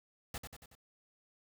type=noise with echo; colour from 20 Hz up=pink; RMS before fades=-41 dBFS; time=0.34-0.38 s; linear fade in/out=2 ms; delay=93 ms; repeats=4; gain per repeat=-5 dB; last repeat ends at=0.752 s; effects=none